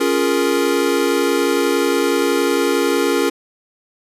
square chord, Bb minor seventh, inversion first, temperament equal, 277.2 / 349.2 / 415.3 / 466.2 Hz, Db4 / F4 / Ab4 / Bb4, 0 / 0 / 0 / 0 cents, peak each -21 dBFS, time 0-3.3 s, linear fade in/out 10 ms, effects resampled to 32000 Hz

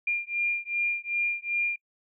sine beating tone pair, 2400 / 2402.6 Hz, D7 / D7, +37 / +39 cents, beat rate 2.6 Hz, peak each -29 dBFS, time 0.07-1.76 s, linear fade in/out 5 ms, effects noise-tail reverb RT60 0.1 s tail -24 dB re dry

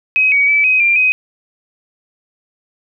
sine tone with pitch steps, 2534 / 2258 / 2305 / 2523 / 2381 / 2516 Hz, D#7 / C#7 / D7 / D#7 / D7 / D#7, +31 / +31 / -33 / +23 / +23 / +19 cents, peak -9 dBFS, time 0.16-1.12 s, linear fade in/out 0 ms, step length 160 ms, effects none

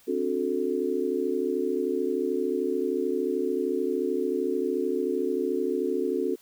sine chord, D dominant seventh, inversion third, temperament just, 264.3 / 293.7 / 367.1 / 440.5 Hz, C4 / D4 / F#4 / A4, +18 / 0 / -14 / +2 cents, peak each -31 / -33 / -28 / -29 dBFS, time 0.07-6.36 s, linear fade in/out 20 ms, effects white hiss -58 dBFS RMS until 6.41 s

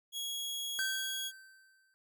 sawtooth tone, 3322 Hz, G#7, in tune, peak -33 dBFS, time 0.12-1.32 s, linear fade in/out 50 ms
square tone with exponential decay, 1550 Hz, G6, 20 cents flat, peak -32 dBFS, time 0.79-1.94 s, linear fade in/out 0 ms, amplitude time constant 250 ms
effects none

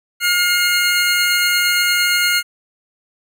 25% pulse tone pair together, 1421.1 / 2136 Hz, F6 / C7, +30 / +35 cents, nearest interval perfect fifth, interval 705 cents, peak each -13 dBFS, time 0.2-2.43 s, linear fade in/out 50 ms, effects none

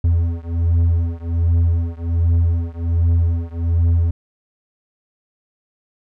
triangle beating tone pair, 83.8 / 85.1 Hz, E2 / F2, +29 / -44 cents, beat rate 1.3 Hz, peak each -15 / -16 dBFS, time 0.04-4.11 s, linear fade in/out 5 ms, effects none

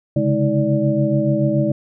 sine tone cluster, 135 / 142 / 210.1 / 320.2 / 583 Hz, C#3 / C#3 / G#3 / D#4 / D5, -45 / +42 / +20 / +50 / -13 cents, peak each -21 dBFS, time 0.16-1.72 s, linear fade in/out 5 ms, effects none

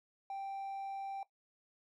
triangle tone, 784 Hz, G5, in tune, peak -36 dBFS, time 0.3-1.23 s, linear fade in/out 2 ms, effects noise-tail reverb RT60 0.1 s tail -17 dB re dry + tanh soft clip ceiling -34 dBFS

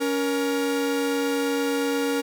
45% pulse tone pair together, 280.1 / 471.6 Hz, C#4 / A#4, +18 / +20 cents, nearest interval major sixth, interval 902 cents, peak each -25 dBFS, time 0-2.22 s, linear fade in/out 20 ms, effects none

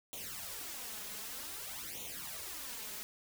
white noise with flanger, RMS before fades -44 dBFS, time 0.13-3.03 s, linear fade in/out 0 ms, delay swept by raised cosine 0.3 to 4.8 ms, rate 0.53 Hz, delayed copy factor +0.8, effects none

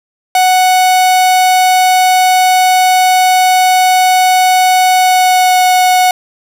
45% pulse tone with pitch glide, 740 to 735.3 Hz, F#5 to F#5, 0 to -11 cents, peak -6 dBFS, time 0.35-6.11 s, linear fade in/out 2 ms, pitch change -11 cents, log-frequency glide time 4.96-5.59 s, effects none

